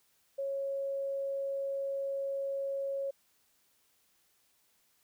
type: tone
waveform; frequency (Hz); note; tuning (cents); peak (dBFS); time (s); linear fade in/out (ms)
sine; 550; C#5; -14; -32; 0.38-3.11; 10
effects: white hiss -71 dBFS RMS until 5.03 s